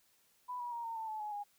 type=tone with pitch steps; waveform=sine; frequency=992 / 965.4 / 939.6 / 914.4 / 889.9 / 866.1 / 842.9 / 820.3 Hz; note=B5 / B5 / A#5 / A#5 / A5 / A5 / G#5 / G#5; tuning=+7 / -40 / +13 / -34 / +19 / -28 / +25 / -22 cents; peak=-38 dBFS; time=0.48-1.44 s; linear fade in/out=20 ms; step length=120 ms; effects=white hiss -71 dBFS RMS until 1.58 s